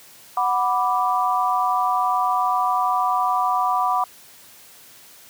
sine chord, B minor, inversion second, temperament equal, 740 / 987.8 / 1174.7 Hz, F#5 / B5 / D6, 0 / 0 / 0 cents, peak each -22 dBFS, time 0.37-4.04 s, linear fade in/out 2 ms, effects white hiss -47 dBFS RMS until 5.29 s + high-pass 80 Hz 12 dB/octave

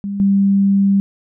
sine tone pair in turn, 200 / 197.47 Hz, G3 / G3, +35 / +13 cents, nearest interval unison, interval 22 cents, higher first, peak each -20 / -10 dBFS, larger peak second, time 0.04-0.2 / 0.2-1 s, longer second, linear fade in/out 0 ms, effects none

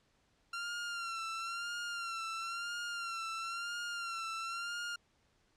sawtooth tone with vibrato, 1375 Hz, F6, 27 cents flat, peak -34 dBFS, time 0.53-4.96 s, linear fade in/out 5 ms, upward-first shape sine, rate 0.99 Hz, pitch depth 54 cents each way, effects pink hiss -73 dBFS RMS until 5.56 s + low-pass 7000 Hz 12 dB/octave

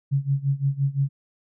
sine tone with tremolo, 138.59 Hz, C#3, in tune, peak -17 dBFS, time 0.11-1.09 s, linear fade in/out 20 ms, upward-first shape sine, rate 5.8 Hz, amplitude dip 90%, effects none

